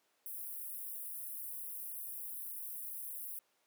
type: high-pass noise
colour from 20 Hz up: white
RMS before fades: -44 dBFS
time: 0.26-3.39 s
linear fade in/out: 0 ms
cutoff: 10000 Hz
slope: 48 dB/octave
effects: pink hiss -75 dBFS RMS until 3.66 s + high-pass 400 Hz 12 dB/octave